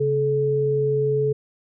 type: tone pair together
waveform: sine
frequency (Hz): 136.97 / 430.6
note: C#3 / A4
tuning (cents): -20 / -37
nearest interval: octave + minor sixth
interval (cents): 1983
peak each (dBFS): -24 / -19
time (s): 0-1.33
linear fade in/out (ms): 10
effects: none